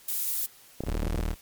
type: noise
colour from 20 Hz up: violet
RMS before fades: -29 dBFS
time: 0.08-0.46 s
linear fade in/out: 5 ms
type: clicks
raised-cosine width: 2 ms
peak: -18 dBFS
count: 8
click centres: 0.806 / 0.837 / 0.885 / 0.953 / 1.032 / 1.068 / 1.145 / 1.192 s
type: tone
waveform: 30% pulse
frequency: 38.65 Hz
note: D#1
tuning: 11 cents flat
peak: -24 dBFS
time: 0.84-1.36 s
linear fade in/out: 50 ms
effects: white hiss -54 dBFS RMS until 1.41 s + MP3 96 kbps